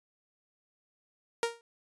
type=tone with exponential decay; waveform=sawtooth; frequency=466.2 Hz; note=A#4; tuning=in tune; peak=-20 dBFS; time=1.43-1.61 s; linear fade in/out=1 ms; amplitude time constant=39 ms; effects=resampled to 24000 Hz